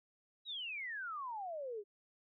sine exponential sweep, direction down, 3942 to 392.5 Hz, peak -40 dBFS, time 0.45-1.84 s, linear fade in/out 50 ms, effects none

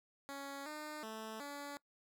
10% pulse tone with pitch steps, 278.2 / 303.3 / 219.9 / 285.9 Hz, C#4 / D#4 / A3 / D4, +6 / -44 / -1 / -46 cents, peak -36 dBFS, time 0.29-1.77 s, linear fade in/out 0 ms, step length 370 ms, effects noise-tail reverb RT60 0.1 s tail -22 dB re dry

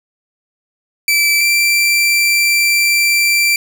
sawtooth tone pair in turn, 2321 / 2349 Hz, D7 / D7, -21 / 0 cents, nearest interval unison, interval 21 cents, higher second, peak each -7 dBFS, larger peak neither, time 1.08-1.41 / 1.41-3.56 s, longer second, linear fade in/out 2 ms, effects none

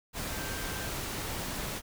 sine tone in noise, 1567 Hz, G6, 1 cent flat, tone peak -44 dBFS, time 0.28-0.91 s, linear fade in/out 50 ms, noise pink, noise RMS -36 dBFS, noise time 0.13-1.82 s, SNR -11 dB, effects none

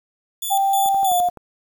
5% pulse tone with tremolo, 3463 Hz, A7, 28 cents flat, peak -16 dBFS, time 0.42-1.29 s, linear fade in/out 5 ms, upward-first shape square, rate 3.2 Hz, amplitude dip 80%
sine tone with pitch glide, 784 to 710.7 Hz, G5 to F5, 0 to +30 cents, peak -15 dBFS, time 0.5-1.3 s, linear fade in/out 20 ms, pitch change -170 cents, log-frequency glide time 1.05-1.13 s
click train, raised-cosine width 1 ms, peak -23 dBFS, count 7, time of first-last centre 0.86-1.373 s, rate 11.7 Hz
effects 8-bit

